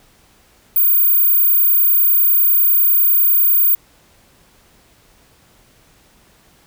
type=tone; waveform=sine; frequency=15330 Hz; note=A#9; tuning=47 cents sharp; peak=-7 dBFS; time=0.76-3.75 s; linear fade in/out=5 ms; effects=tanh soft clip ceiling -9 dBFS + pink hiss -52 dBFS RMS until 6.66 s